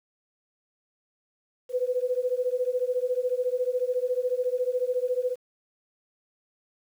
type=beating tone pair; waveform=sine; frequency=493.9 / 507.9 Hz; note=B4 / B4; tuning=0 / +48 cents; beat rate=14 Hz; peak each=-27 dBFS; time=1.69-5.36 s; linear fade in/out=50 ms; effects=9-bit